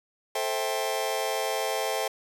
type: chord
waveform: sawtooth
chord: A minor seventh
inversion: none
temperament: just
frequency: 440 / 528 / 660 / 792 Hz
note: A4 / C5 / E5 / G5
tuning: 0 / +16 / +2 / +18 cents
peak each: -28 dBFS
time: 0.35-2.08 s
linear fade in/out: 5 ms
effects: none